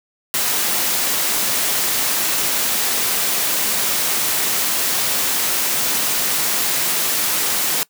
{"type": "noise", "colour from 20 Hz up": "white", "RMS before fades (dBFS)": -19, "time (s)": [0.34, 7.83], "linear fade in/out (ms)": 0, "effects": ["noise-tail reverb RT60 0.1 s tail -21 dB re dry", "high-pass 150 Hz 12 dB/octave"]}